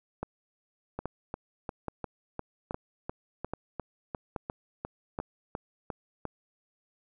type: two click trains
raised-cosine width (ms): 1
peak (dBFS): -20 / -19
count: 16 / 7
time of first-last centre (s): 0.99-6.253 / 0.23-5.189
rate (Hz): 2.85 / 1.21
effects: none